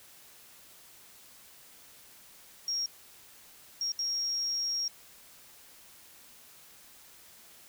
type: tone bursts at uneven times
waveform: sine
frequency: 5588 Hz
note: F8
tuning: in tune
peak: -29 dBFS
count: 3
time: 2.68-2.86 / 3.81-3.92 / 3.99-4.88 s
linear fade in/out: 2 ms
effects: white hiss -55 dBFS RMS until 7.68 s